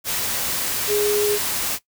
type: tone in noise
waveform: sine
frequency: 415.3 Hz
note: G#4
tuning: in tune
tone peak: -18 dBFS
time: 0.87-1.39 s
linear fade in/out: 50 ms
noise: white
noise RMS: -24 dBFS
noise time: 0.04-1.79 s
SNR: +3 dB
effects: noise-tail reverb RT60 0.1 s tail -17 dB re dry